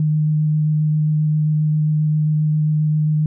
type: tone with vibrato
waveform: sine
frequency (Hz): 153.1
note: D#3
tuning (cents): -28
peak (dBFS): -14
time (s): 0-3.26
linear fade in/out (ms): 2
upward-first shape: square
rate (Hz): 7.5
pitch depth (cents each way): 8
effects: none